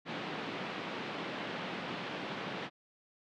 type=band-pass noise; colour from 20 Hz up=pink; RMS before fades=-40 dBFS; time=0.05-2.7 s; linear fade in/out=50 ms; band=160 to 3600 Hz; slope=24 dB/octave; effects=none